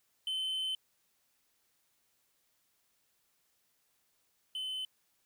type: tone pair in turn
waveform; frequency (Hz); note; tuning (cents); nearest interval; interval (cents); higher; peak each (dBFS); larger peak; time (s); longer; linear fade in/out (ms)
triangle; 3064 / 3045; G7 / F#7; -40 / +49; unison; 11; first; -31 / -34; first; 0.27-0.75 / 4.55-4.85; first; 2
effects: white hiss -75 dBFS RMS until 5.25 s